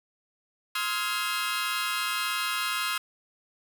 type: chord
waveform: 20% pulse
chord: F minor seventh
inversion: second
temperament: equal with one note detuned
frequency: 1046.5 / 1275.1 / 1396.9 / 1661.2 Hz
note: C6 / Eb6 / F6 / Ab6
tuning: 0 / +42 / 0 / 0 cents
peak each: -29 / -27 / -27 / -30 dBFS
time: 0.75-2.98 s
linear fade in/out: 5 ms
effects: none